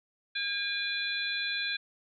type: harmonic tone with a mistuned harmonic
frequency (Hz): 808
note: G#5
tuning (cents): -48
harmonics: 2 / 3 / 4 / 5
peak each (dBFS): -34 / -36 / -37 / -35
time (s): 0.35-1.77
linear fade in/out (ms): 10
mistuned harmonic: 4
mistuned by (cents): +110
effects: none